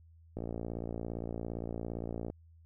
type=click train; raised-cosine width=2 ms; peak=-25 dBFS; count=112; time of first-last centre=0.37-2.3 s; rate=57.5 Hz; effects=added 82 Hz sine -56 dBFS peak until 2.65 s